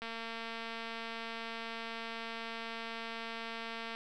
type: click train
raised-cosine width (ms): 0.3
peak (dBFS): -26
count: 897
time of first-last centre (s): 0.02-3.95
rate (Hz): 228
effects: none